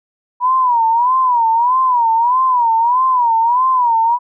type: tone with vibrato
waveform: sine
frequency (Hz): 969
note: B5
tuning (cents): -33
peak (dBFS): -10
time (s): 0.4-4.19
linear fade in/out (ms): 50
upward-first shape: sine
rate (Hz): 1.6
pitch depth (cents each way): 130
effects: none